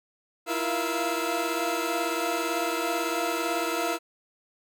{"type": "tone cluster", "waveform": "25% pulse", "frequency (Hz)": [326.4, 344.4, 472.1, 692, 1309], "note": ["E4", "F4", "A#4", "F5", "E6"], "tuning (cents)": [-17, -24, 22, -16, -13], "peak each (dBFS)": -29, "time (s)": [0.46, 3.99], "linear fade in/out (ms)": 50, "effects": []}